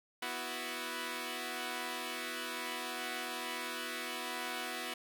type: chord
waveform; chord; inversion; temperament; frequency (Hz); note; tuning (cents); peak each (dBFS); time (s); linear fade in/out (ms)
5% pulse; B suspended fourth; none; equal; 246.9 / 329.6 / 370; B3 / E4 / F#4; 0 / 0 / 0; -31; 0.22-4.94; 5
effects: none

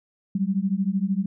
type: beating tone pair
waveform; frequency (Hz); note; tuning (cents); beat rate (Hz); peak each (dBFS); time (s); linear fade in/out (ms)
sine; 187.6 / 200.6; F#3 / G3; +24 / +40; 13; -24; 0.35-1.26; 5
effects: none

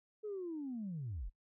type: linear sweep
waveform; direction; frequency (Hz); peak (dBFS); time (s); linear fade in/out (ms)
sine; down; 435 to 32.39; -38; 0.23-1.3; 20
effects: noise-tail reverb RT60 0.1 s tail -23 dB re dry + tanh soft clip ceiling -35 dBFS

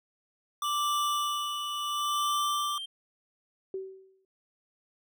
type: tone with tremolo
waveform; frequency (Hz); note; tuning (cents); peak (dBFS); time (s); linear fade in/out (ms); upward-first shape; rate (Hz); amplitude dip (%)
square; 1174.7; D6; 0; -27; 0.62-2.78; 2; sine; 0.73; 60
type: tone with pitch glide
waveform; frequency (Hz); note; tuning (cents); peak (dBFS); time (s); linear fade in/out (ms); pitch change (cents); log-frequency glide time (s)
triangle; 2965 to 3160; F#7 to G7; +3 to +13; -34; 0.64-2.86; 10; +110; 1.9-2.72
type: tone with exponential decay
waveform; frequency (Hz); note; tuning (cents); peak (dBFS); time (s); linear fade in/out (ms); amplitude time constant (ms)
sine; 382; G4; -45; -30; 3.74-4.25; 2; 110
effects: none

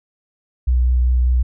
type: tone with vibrato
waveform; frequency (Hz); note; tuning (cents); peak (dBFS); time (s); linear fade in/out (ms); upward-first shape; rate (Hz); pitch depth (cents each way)
sine; 62; B1; +7; -12; 0.67-1.43; 10; triangle; 5.1; 17
effects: none

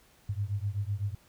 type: beating tone pair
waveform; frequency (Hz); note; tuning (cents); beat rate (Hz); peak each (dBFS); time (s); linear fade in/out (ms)
sine; 98 / 105.9; G2 / G#2; 0 / +34; 7.9; -32 / -33; 0.29-1.15; 5
effects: pink hiss -62 dBFS RMS until 1.28 s

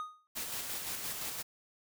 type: tone with exponential decay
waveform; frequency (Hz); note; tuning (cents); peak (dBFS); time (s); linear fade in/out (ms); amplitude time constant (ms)
triangle; 1241; D#6; -5; -32; 0-0.27; 0; 57
type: noise with tremolo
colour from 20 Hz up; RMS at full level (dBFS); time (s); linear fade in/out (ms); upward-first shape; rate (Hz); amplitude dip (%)
white; -38; 0.35-1.43; 20; square; 5.8; 30
effects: none

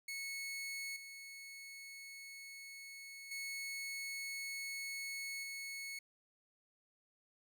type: tone with level steps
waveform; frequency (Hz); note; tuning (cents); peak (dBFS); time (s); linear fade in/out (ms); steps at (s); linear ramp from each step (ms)
sawtooth; 2200; C#7; -14; -38 / -46 / -38 / -40; 0.08-5.99; 5; 0.96 / 3.31 / 5.43; 5
effects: none

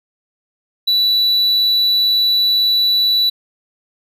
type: tone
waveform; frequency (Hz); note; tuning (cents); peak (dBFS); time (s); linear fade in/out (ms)
triangle; 3951; B7; 0; -10; 0.87-3.3; 10
effects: none

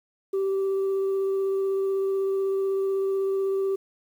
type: tone with vibrato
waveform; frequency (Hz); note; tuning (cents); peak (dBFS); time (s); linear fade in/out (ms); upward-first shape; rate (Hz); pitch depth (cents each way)
sine; 388.3; G4; -16; -20; 0.33-3.76; 10; sine; 16; 8
effects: tanh soft clip ceiling -21 dBFS + 9-bit

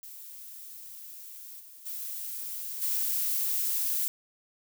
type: noise with level steps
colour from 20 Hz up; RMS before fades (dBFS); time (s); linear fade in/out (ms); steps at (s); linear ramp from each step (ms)
violet; -45 / -50 / -37 / -29; 0.03-4.08; 0; 1.59 / 1.85 / 2.81; 20
effects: none

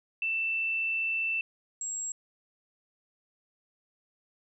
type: tone pair in turn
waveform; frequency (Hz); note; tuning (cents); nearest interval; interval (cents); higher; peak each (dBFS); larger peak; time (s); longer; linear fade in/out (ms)
sine; 2665 / 7599; E7 / A#8; +18 / +32; octave + tritone; 1814; second; -27 / -32; first; 0.22-1.41 / 1.81-2.12; first; 2
effects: none

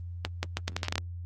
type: accelerating click train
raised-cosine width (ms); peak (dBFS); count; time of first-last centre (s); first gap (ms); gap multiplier
0.2; -11; 10; 0.25-0.981; 180; 0.78
effects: added 87 Hz sine -36 dBFS peak until 1.25 s + Opus 24 kbps

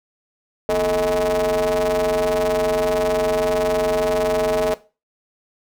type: ring-modulated tone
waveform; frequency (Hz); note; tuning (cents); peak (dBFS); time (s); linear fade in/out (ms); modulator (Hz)
45% pulse; 95.3; G2; -48; -14; 0.69-4.74; 0; 535
effects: noise-tail reverb RT60 0.3 s tail -17 dB re dry

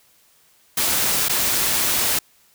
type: noise with dropouts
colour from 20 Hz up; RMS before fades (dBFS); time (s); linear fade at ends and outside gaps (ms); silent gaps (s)
white; -20; 0.77-2.19; 5; 1.285-1.294
effects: white hiss -57 dBFS RMS until 2.54 s

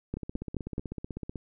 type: two click trains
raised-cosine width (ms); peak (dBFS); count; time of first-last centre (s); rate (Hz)
3; -19 / -23; 4 / 20; 0.14-0.781 / 0.17-1.357; 4.68 / 16
effects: none

